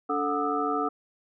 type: tone cluster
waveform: sine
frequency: 287.8 / 440.3 / 731 / 1208 / 1301 Hz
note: D4 / A4 / F#5 / D6 / E6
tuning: -35 / +1 / -21 / +48 / -23 cents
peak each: -31 dBFS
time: 0.09-0.89 s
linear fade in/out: 10 ms
effects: none